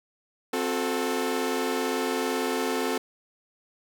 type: chord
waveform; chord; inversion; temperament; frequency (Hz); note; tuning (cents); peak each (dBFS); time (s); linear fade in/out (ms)
sawtooth; F# diminished; second; equal with one note detuned; 261.6 / 362.2 / 440; C4 / F#4 / A4; 0 / -37 / 0; -26 / -27 / -25; 0.53-2.98; 5
effects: none